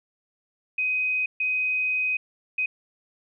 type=tone bursts at uneven times; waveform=sine; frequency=2512 Hz; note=D#7; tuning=16 cents sharp; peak=-22 dBFS; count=3; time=0.78-1.26 / 1.4-2.17 / 2.58-2.66 s; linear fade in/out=5 ms; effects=none